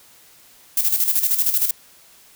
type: noise with tremolo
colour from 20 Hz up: violet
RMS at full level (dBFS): -17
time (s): 0.77-1.71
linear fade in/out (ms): 5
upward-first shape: square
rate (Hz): 13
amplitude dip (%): 60
effects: white hiss -50 dBFS RMS until 2.35 s